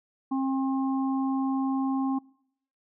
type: harmonic tone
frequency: 267.3 Hz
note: C4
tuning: 37 cents sharp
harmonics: 1 / 3 / 4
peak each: -25 / -35 / -37 dBFS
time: 0.31-2.19 s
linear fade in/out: 10 ms
effects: noise-tail reverb RT60 0.7 s tail -24 dB re dry